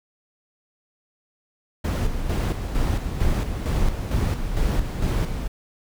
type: noise with tremolo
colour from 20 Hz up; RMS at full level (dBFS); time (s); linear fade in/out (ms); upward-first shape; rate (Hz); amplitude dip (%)
brown; -21; 1.84-5.48; 10; square; 2.2; 50
effects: none